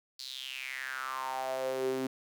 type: tone with high-pass filter sweep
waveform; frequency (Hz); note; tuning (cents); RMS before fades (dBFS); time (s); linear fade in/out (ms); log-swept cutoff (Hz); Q
sawtooth; 131.4; C3; +8; -36; 0.19-2.07; 5; 4500 to 290; 6.3
effects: none